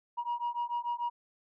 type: beating tone pair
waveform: sine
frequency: 952 / 958.8 Hz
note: A#5 / A#5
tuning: +36 / +48 cents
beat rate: 6.8 Hz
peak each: -33 / -33 dBFS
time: 0.17-1.1 s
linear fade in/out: 20 ms
effects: tanh soft clip ceiling -27 dBFS